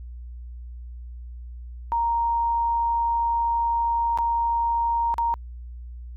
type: tone with dropouts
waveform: sine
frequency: 932.3 Hz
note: A#5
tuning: in tune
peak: -20 dBFS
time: 1.92-5.34 s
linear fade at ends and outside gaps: 0 ms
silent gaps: 4.175-4.186 / 5.141-5.182 s
effects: added 60 Hz sine -35 dBFS peak until 6.16 s